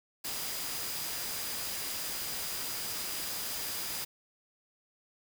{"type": "tone in noise", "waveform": "sine", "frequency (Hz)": 4904, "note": "D#8", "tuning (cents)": -26, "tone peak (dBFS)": -44, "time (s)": [0.24, 4.05], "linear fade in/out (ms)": 10, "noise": "white", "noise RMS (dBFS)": -37, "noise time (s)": [0.24, 4.05], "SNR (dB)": -10, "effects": []}